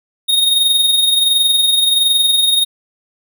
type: tone with amplitude modulation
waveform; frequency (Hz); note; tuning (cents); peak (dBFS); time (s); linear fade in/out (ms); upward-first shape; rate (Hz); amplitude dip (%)
square; 3715; A#7; -7; -9; 0.28-2.65; 20; sine; 21.4; 45
effects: none